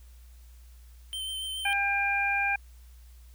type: tone with vibrato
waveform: square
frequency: 3101 Hz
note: G7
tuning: 19 cents flat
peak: -33 dBFS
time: 1.13-1.73 s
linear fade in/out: 0 ms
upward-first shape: sine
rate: 7.1 Hz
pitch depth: 15 cents each way
type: harmonic tone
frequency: 800 Hz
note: G5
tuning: 35 cents sharp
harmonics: 1 / 2 / 3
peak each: -30 / -30 / -27 dBFS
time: 1.65-2.56 s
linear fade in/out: 5 ms
effects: added 60 Hz sine -48 dBFS peak until 3.34 s + white hiss -63 dBFS RMS until 3.34 s